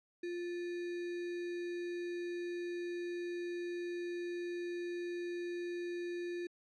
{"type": "tone with sample-and-hold", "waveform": "sine", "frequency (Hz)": 349.2, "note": "F4", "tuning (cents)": 0, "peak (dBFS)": -37, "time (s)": [0.23, 6.47], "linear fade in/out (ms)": 5, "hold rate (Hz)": 2100, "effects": ["low-pass 4000 Hz 12 dB/octave"]}